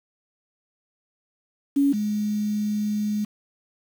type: tone pair in turn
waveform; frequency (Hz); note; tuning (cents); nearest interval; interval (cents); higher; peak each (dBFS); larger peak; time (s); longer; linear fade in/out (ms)
sine; 280.1 / 209.8; C#4 / G#3; +18 / +18; perfect fourth; 500; first; -16 / -22; first; 1.76-1.93 / 1.93-3.25; second; 10
effects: 7-bit